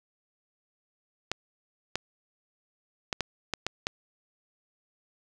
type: clicks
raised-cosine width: 0.2 ms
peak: -11 dBFS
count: 7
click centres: 1.316 / 1.956 / 3.128 / 3.207 / 3.537 / 3.666 / 3.869 s
effects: none